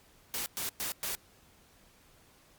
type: noise bursts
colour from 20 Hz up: white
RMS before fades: -35 dBFS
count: 4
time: 0.34-1.15 s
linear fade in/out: 0 ms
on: 120 ms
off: 110 ms
effects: pink hiss -62 dBFS RMS until 2.58 s + Opus 48 kbps